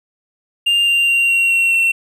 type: tone with pitch steps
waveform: triangle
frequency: 2800 / 2782 / 2765 / 2747 / 2730 / 2712 Hz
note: F7 / F7 / F7 / F7 / F7 / E7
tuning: +4 / -7 / -18 / -29 / -40 / +49 cents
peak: -10 dBFS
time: 0.66-1.92 s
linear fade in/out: 10 ms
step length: 210 ms
effects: none